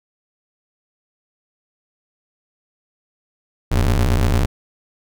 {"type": "ring-modulated tone", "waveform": "40% pulse", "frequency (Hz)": 63.6, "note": "C2", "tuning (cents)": -48, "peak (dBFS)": -10, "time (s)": [3.71, 4.46], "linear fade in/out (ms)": 10, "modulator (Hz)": 27.4, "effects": []}